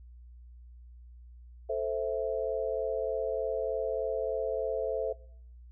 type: chord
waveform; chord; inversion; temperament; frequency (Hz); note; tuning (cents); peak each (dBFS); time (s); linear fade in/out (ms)
sine; A minor; none; equal; 440 / 523.3 / 659.3; A4 / C5 / E5; 0 / 0 / 0; -33; 1.69-5.13; 10
effects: noise-tail reverb RT60 0.6 s tail -21 dB re dry + added 60 Hz sine -48 dBFS peak until 5.71 s